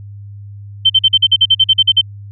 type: tone bursts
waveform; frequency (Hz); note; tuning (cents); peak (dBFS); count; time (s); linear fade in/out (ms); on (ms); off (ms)
sine; 3100; G7; -20; -5; 13; 0.85-2.014; 10; 48; 45
effects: added 101 Hz sine -29 dBFS peak until 2.31 s